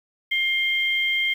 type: tone pair together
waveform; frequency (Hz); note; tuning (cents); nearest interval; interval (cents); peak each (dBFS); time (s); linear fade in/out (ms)
sine; 2118 / 3171; C7 / G7; +21 / +19; perfect fifth; 698; -21 / -25; 0.31-1.34; 10
effects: 8-bit